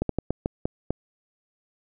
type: slowing click train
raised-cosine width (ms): 2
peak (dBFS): -11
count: 7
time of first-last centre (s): 0.02-0.906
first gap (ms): 73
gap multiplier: 1.28
effects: none